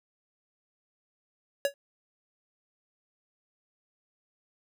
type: tone with exponential decay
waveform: square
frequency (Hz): 561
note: C#5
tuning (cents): +21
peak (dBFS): -21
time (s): 1.65-1.74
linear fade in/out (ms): 1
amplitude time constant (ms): 18
effects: none